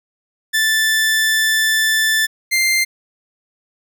sawtooth tone pair in turn, 1760 / 2094 Hz, A6 / C7, 0 / +1 cents, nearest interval minor third, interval 301 cents, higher second, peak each -10 dBFS, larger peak neither, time 0.53-2.27 / 2.51-2.85 s, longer first, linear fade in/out 20 ms, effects none

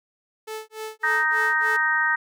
sawtooth tone with tremolo, 436.5 Hz, A4, 14 cents flat, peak -26 dBFS, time 0.47-1.77 s, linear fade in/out 10 ms, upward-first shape sine, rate 3.4 Hz, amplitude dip 100%
harmonic tone, 311.1 Hz, D#4, in tune, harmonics 3 / 4 / 5 / 6, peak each -28 / -28 / -23 / -22 dBFS, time 1.03-2.16 s, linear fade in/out 10 ms
effects none

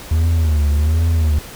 triangle tone with vibrato, 77.78 Hz, D#2, in tune, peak -10 dBFS, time 0.11-1.39 s, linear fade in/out 5 ms, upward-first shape sine, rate 1.3 Hz, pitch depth 120 cents each way, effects pink hiss -35 dBFS RMS until 1.55 s

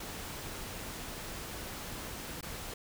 pink noise with dropouts, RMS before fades -42 dBFS, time 0-2.74 s, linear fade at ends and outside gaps 5 ms, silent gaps 2.411-2.427 s, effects none

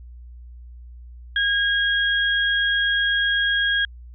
sine tone pair together, 1632 / 3284 Hz, G#6 / G#7, -31 / -20 cents, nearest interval octave, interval 1211 cents, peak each -19 / -23 dBFS, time 1.36-3.85 s, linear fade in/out 2 ms, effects added 60 Hz sine -38 dBFS peak until 4.14 s

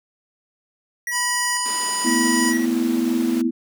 square tone with tremolo, 1925 Hz, B6, 45 cents flat, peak -24 dBFS, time 1.07-2.65 s, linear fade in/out 2 ms, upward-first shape square, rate 1 Hz, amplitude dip 60%
harmonic tone, 987.8 Hz, B5, in tune, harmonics 1 / 3 / 5 / 7 / 9 / 10, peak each -26 / -33 / -29 / -27 / -29 / -33 dBFS, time 1.11-2.54 s, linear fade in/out 50 ms
pink high-pass noise, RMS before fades -36 dBFS, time 1.65-3.42 s, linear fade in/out 10 ms, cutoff 220 Hz, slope 24 dB/octave
sine chord, A suspended second, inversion none, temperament equal with one note detuned, 223.7 / 246.9 / 329.6 Hz, A3 / B3 / E4, +29 / 0 / 0 cents, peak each -26 / -20 / -22 dBFS, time 2.04-3.51 s, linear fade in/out 20 ms
effects none

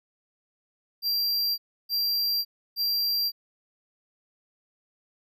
square tone bursts, 4737 Hz, D8, 14 cents sharp, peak -24 dBFS, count 3, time 1.02-3.32 s, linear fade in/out 50 ms, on 560 ms, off 310 ms, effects none

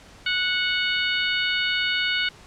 harmonic tone, 736 Hz, F#5, 9 cents flat, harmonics 2 / 3 / 4 / 5 / 6, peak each -26 / -27 / -26 / -30 / -33 dBFS, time 0.26-2.29 s, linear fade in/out 5 ms, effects pink hiss -48 dBFS RMS until 2.46 s + low-pass 7000 Hz 12 dB/octave

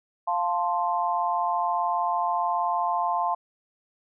sine chord, F major, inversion none, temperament equal, 698.5 / 880 / 1046.5 Hz, F5 / A5 / C6, 0 / 0 / 0 cents, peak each -27 dBFS, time 0.27-3.35 s, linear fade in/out 10 ms, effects none

